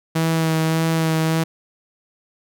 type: tone with vibrato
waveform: sawtooth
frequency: 161.4 Hz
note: E3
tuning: 36 cents flat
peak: -13 dBFS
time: 0.15-1.44 s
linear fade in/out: 10 ms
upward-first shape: sine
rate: 1.7 Hz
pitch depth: 18 cents each way
effects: none